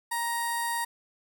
15% pulse tone with notch filter, 937 Hz, A#5, 9 cents sharp, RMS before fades -30 dBFS, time 0.11-0.85 s, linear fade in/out 10 ms, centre 3000 Hz, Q 0.73, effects none

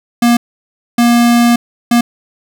square tone bursts at uneven times, 237.5 Hz, A#3, 33 cents sharp, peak -7 dBFS, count 3, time 0.22-0.37 / 0.98-1.56 / 1.91-2.01 s, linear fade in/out 5 ms, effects none

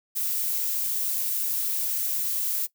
violet noise, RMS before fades -27 dBFS, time 0.15-2.67 s, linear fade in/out 20 ms, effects noise-tail reverb RT60 0.1 s tail -18 dB re dry

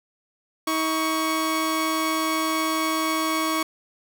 sawtooth tone pair together, 318.3 / 1116 Hz, D#4 / C#6, +39 / +11 cents, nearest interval octave + minor seventh, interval 2172 cents, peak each -21 dBFS, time 0.67-3.63 s, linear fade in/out 5 ms, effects none

